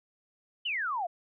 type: exponential sweep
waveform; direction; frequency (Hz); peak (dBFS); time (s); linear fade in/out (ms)
sine; down; 3109 to 659.3; -29; 0.65-1.07; 10
effects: none